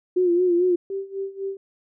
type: tone with vibrato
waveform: sine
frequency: 355 Hz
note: F4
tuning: 28 cents sharp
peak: -16 dBFS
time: 0.16-0.76 s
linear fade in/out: 10 ms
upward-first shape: sine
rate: 4.5 Hz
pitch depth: 59 cents each way
type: tone with tremolo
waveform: sine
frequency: 390.3 Hz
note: G4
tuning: 8 cents flat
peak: -24 dBFS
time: 0.9-1.57 s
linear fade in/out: 2 ms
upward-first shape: sine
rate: 4 Hz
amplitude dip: 85%
effects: none